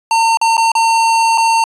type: tone with dropouts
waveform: square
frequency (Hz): 908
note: A#5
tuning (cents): -46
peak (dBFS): -10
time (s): 0.11-1.64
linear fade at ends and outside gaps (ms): 2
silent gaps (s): 0.372-0.414 / 0.569-0.578 / 0.718-0.752 / 1.376-1.38
effects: resampled to 22050 Hz